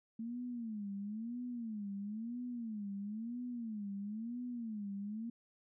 sine tone with vibrato, 221.4 Hz, A3, 11 cents sharp, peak -39 dBFS, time 0.19-5.3 s, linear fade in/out 5 ms, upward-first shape sine, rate 1 Hz, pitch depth 190 cents each way, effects none

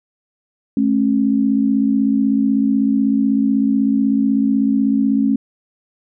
sine tone pair together, 215.7 / 271.8 Hz, A3 / C#4, -34 / -34 cents, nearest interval major third, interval 400 cents, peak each -16 / -15 dBFS, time 0.77-5.36 s, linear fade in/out 2 ms, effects none

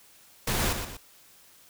pink noise with echo, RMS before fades -27 dBFS, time 0.47-0.73 s, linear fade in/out 5 ms, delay 120 ms, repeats 2, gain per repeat -7 dB, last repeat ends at 0.97 s, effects white hiss -56 dBFS RMS until 1.69 s

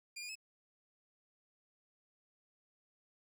20% pulse tone with pitch steps, 2401 / 2433 / 2587 Hz, D7 / D#7 / E7, +38 / -39 / -33 cents, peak -38 dBFS, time 0.16-0.355 s, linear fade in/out 10 ms, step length 65 ms, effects none

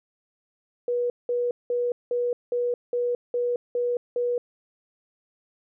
sine tone bursts, 485.2 Hz, B4, 31 cents flat, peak -22 dBFS, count 9, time 0.88-4.38 s, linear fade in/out 2 ms, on 220 ms, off 190 ms, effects none

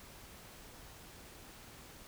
silence, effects pink hiss -54 dBFS RMS until 2.07 s

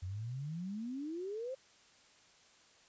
sine exponential sweep, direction up, 87.31 to 541 Hz, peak -38 dBFS, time 0.02-1.55 s, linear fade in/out 10 ms, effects white hiss -64 dBFS RMS until 2.88 s + resampled to 16000 Hz

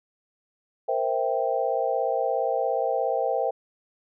sine chord, C dominant seventh, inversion third, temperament equal, 466.2 / 523.3 / 659.3 / 784 Hz, Bb4 / C5 / E5 / G5, 0 / 0 / 0 / 0 cents, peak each -29 / -27 / -28 / -28 dBFS, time 0.88-3.51 s, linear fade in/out 10 ms, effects none

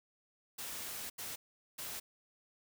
white noise bursts at uneven times, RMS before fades -43 dBFS, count 3, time 0.58-1.1 / 1.18-1.36 / 1.78-2 s, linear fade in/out 10 ms, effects none

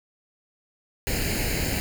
pink noise with comb filter, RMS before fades -26 dBFS, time 1.07-1.8 s, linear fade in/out 0 ms, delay 0.43 ms, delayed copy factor +0.75, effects none

